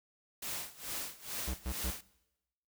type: noise with tremolo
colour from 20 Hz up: white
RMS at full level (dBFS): -38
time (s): 0.42-2.01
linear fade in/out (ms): 5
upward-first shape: sine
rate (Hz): 2.3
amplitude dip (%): 90
type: tone bursts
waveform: square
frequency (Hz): 63.7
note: C2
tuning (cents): -46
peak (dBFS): -35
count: 3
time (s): 1.47-1.909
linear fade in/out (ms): 10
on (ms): 73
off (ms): 110
effects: noise-tail reverb RT60 0.9 s tail -21 dB re dry